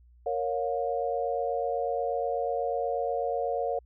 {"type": "chord", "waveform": "sine", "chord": "Bb minor", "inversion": "none", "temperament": "equal with one note detuned", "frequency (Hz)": [466.2, 554.4, 713.1], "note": ["Bb4", "Db5", "F5"], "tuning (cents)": [0, 0, 36], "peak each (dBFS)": -31, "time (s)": [0.26, 3.79], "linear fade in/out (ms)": 5, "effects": ["added 60 Hz sine -54 dBFS peak until 3.85 s"]}